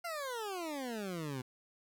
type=exponential sweep; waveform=20% pulse; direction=down; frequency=707 to 123.47 Hz; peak=-33 dBFS; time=0.04-1.42 s; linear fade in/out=10 ms; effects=11-bit

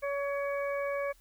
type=harmonic tone with a mistuned harmonic; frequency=564 Hz; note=C#5; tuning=30 cents sharp; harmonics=1 / 2 / 3 / 4; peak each=-31 / -39 / -42 / -41 dBFS; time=0.02-1.13 s; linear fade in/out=20 ms; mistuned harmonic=3; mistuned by=-15 cents; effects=added 41 Hz sine -60 dBFS peak until 1.2 s + white hiss -65 dBFS RMS until 1.2 s

